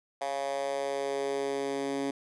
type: tone with high-pass filter sweep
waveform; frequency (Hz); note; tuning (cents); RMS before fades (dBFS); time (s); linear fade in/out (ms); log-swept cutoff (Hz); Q
10% pulse; 138.59; C#3; 0; -32; 0.21-2.11; 5; 670 to 290; 3.2
effects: resampled to 24000 Hz